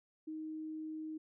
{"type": "tone", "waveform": "sine", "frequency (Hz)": 313.1, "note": "D#4", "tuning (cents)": 11, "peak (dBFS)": -40, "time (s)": [0.27, 1.18], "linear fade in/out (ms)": 10, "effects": []}